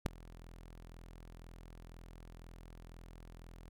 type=tone with ADSR envelope; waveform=sawtooth; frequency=42.01 Hz; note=E1; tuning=34 cents sharp; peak=-25 dBFS; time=0.05-3.69 s; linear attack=12 ms; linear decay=3 ms; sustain=-22 dB; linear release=3 ms; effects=none